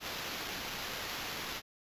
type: noise with sample-and-hold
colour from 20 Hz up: blue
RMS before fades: -40 dBFS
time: 0-1.62 s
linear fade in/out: 50 ms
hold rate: 8820 Hz
effects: resampled to 32000 Hz